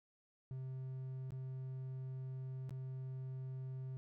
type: tone with dropouts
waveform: triangle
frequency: 130.81 Hz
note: C3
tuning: in tune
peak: -40 dBFS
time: 0.51-3.97 s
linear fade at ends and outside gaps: 0 ms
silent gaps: 1.306-1.32 / 2.694-2.707 s
effects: none